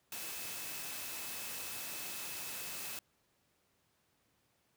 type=tone in noise; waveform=sine; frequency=2594 Hz; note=E7; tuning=28 cents flat; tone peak=-52 dBFS; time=0.12-2.99 s; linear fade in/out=2 ms; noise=white; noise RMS=-43 dBFS; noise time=0.12-2.99 s; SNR=-12 dB; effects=pink hiss -75 dBFS RMS until 4.76 s + high-pass 80 Hz 12 dB/octave